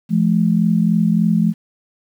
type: tone pair together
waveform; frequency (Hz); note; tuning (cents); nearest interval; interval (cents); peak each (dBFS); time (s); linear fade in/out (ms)
sine; 171.29 / 214.7; F3 / A3; -33 / -42; major third; 391; -15; 0.09-1.54; 50
effects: 8-bit